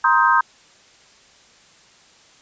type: chord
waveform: sine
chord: C minor seventh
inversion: third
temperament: just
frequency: 941.9 / 1046.5 / 1255.8 / 1569.8 Hz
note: Bb5 / C6 / Eb6 / G6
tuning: +18 / 0 / +16 / +2 cents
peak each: -18 dBFS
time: 0.04-0.41 s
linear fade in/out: 5 ms
effects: white hiss -51 dBFS RMS until 2.41 s + resampled to 16000 Hz